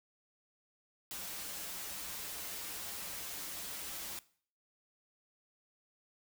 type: noise with comb filter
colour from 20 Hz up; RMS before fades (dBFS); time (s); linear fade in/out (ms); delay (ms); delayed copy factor
white; -43; 1.11-4.19; 0; 8; -0.55
effects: noise-tail reverb RT60 0.5 s tail -19 dB re dry